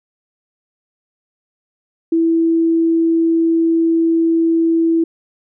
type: tone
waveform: sine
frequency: 329.6 Hz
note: E4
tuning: in tune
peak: -11 dBFS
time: 2.12-5.04 s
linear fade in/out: 5 ms
effects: none